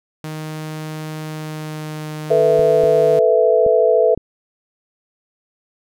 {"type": "tone with pitch glide", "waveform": "sawtooth", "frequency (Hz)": [155.56, 153.6], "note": ["D#3", "D#3"], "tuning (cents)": [0, -22], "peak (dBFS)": -22, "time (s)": [0.24, 3.19], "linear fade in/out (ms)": 0, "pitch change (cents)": -22, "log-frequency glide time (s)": [1.22, 2.11]}
{"type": "chord", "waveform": "sine", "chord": "A suspended second", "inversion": "none", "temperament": "equal", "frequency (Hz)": [440, 493.9, 659.3], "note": ["A4", "B4", "E5"], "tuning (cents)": [0, 0, 0], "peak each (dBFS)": -15, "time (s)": [2.3, 4.15], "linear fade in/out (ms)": 10}
{"type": "clicks", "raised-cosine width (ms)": 3, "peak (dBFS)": -16, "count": 4, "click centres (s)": [2.593, 2.838, 3.664, 4.176]}
{"effects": []}